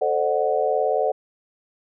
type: chord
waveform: sine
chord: D dominant seventh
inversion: second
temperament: equal with one note detuned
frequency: 440 / 523.3 / 601.4 / 740 Hz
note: A4 / C5 / D5 / F#5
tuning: 0 / 0 / +41 / 0 cents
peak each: -24 dBFS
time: 0.01-1.12 s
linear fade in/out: 10 ms
effects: none